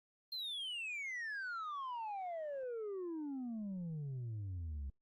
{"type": "exponential sweep", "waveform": "sine", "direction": "down", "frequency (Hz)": [4216, 65.8], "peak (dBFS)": -37, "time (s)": [0.32, 4.9], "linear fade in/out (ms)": 5, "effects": ["tanh soft clip ceiling -39 dBFS", "Opus 24 kbps"]}